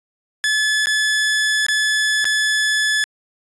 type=tone with dropouts; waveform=sawtooth; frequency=1722 Hz; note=A6; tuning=38 cents flat; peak=-12 dBFS; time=0.44-3.04 s; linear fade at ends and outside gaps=0 ms; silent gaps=0.858-0.87 / 1.665-1.685 / 2.244-2.253 s; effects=resampled to 22050 Hz